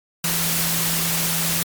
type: tone in noise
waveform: sine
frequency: 166.6 Hz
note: E3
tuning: 19 cents sharp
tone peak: -27 dBFS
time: 0.24-1.63 s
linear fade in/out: 2 ms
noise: white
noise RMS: -22 dBFS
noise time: 0.24-1.63 s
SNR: -8 dB
effects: MP3 96 kbps